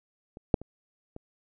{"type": "clicks", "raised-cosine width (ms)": 2, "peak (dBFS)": [-30, -6, -27, -27], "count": 4, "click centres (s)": [0.371, 0.542, 0.616, 1.164], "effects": []}